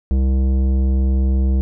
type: tone with tanh clipping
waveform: sine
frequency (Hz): 65.8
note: C2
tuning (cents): +10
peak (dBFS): -15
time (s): 0.11-1.61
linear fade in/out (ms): 0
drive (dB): 13
effects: none